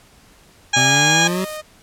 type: harmonic tone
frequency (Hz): 820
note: G#5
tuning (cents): -22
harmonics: 1 / 2 / 3 / 4 / 5 / 7 / 8 / 9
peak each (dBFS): -21 / -18 / -21 / -20 / -25 / -22 / -28 / -25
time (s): 0.73-1.28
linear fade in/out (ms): 10
type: tone with pitch glide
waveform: sawtooth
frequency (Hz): 587.3 to 616.1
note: D5 to D#5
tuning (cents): 0 to -17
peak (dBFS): -24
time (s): 0.75-1.62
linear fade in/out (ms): 20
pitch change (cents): +83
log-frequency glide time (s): 1.06-1.37
type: exponential sweep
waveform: 25% pulse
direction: up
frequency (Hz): 125.4 to 192.1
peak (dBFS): -16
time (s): 0.76-1.45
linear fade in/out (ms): 10
type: noise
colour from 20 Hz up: blue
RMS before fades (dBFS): -35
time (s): 0.77-1.57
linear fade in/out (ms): 0
effects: pink hiss -50 dBFS RMS until 1.82 s + low-pass 12000 Hz 12 dB/octave

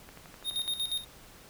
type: click train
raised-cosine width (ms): 0.5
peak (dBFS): -33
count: 8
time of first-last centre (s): 0.09-0.678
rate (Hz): 11.9
type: tone with tremolo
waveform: square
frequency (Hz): 3703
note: A#7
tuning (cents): -12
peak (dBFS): -29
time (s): 0.44-1.05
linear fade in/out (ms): 50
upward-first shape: square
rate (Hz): 8.4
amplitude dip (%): 70
effects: pink hiss -53 dBFS RMS until 1.49 s

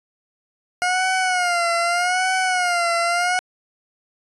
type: tone with vibrato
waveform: 20% pulse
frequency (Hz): 715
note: F5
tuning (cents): +41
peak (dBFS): -13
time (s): 0.82-3.39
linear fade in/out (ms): 0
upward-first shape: sine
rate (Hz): 0.82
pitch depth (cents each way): 86
effects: resampled to 24000 Hz

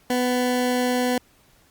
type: tone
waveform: 20% pulse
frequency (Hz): 249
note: B3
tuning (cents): +14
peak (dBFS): -15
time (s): 0.1-1.18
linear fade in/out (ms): 2
effects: pink hiss -58 dBFS RMS until 1.7 s + Opus 48 kbps

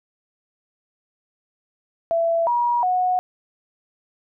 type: tone with pitch steps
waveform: sine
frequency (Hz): 668 / 958 / 732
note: E5 / A#5 / F#5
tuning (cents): +23 / +47 / -19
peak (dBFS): -17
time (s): 2.11-3.19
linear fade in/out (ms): 0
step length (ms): 360
effects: none

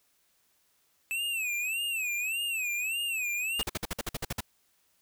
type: tone with vibrato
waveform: square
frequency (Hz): 2600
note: E7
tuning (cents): -24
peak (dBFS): -30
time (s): 1.11-3.63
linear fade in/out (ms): 0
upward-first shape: sine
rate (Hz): 1.7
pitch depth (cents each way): 150
type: noise bursts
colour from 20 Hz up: pink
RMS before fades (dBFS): -32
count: 11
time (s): 3.59-4.407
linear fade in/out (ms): 5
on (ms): 27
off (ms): 52
effects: white hiss -70 dBFS RMS until 5.01 s

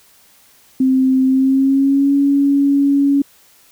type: tone with pitch glide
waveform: sine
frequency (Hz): 261.6 to 280.4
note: C4 to C#4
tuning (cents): 0 to +20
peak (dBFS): -10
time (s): 0.8-3.22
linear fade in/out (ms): 5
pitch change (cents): +120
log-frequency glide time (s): 1.25-2.14
effects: white hiss -50 dBFS RMS until 3.71 s

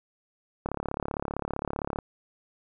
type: click train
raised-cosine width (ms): 1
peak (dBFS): -16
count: 48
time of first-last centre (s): 0.66-1.988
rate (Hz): 35.4
effects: none

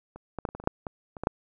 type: clicks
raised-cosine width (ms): 1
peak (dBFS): -29 / -19 / -14 / -22 / -24 / -26 / -30 / -7 / -19 / -26 / -18 / -8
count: 12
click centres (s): 0.16 / 0.387 / 0.452 / 0.489 / 0.55 / 0.6 / 0.639 / 0.674 / 0.868 / 1.168 / 1.236 / 1.271
effects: none

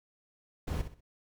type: noise with echo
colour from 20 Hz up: brown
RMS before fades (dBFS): -33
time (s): 0.67-0.82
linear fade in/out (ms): 10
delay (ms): 63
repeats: 3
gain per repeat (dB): -10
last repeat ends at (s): 1.009
effects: none

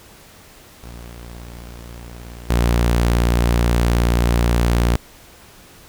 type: tone with level steps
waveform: sawtooth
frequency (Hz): 58.8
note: A#1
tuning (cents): +16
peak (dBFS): -30 / -10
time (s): 0.83-4.96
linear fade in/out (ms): 0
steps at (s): 2.5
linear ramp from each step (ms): 5
effects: pink hiss -45 dBFS RMS until 5.88 s

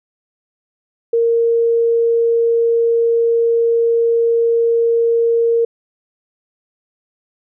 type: tone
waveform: sine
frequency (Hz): 463.6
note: A#4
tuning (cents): -10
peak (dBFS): -11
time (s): 1.13-5.65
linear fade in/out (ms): 5
effects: none

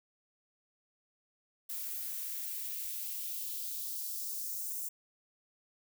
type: noise with high-pass filter sweep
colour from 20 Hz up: violet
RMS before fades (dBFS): -39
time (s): 1.69-4.89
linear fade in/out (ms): 10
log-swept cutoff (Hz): 1100 to 7200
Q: 1.6
effects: none

